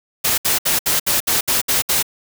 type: noise bursts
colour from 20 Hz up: white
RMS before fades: -17 dBFS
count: 9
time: 0.24-2.028 s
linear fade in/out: 10 ms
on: 140 ms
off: 66 ms
effects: none